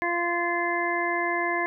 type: harmonic tone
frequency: 345.6 Hz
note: F4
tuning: 18 cents flat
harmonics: 1 / 2 / 3 / 5 / 6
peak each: -30 / -30 / -30 / -30 / -30 dBFS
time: 0.02-1.66 s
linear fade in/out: 0 ms
effects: none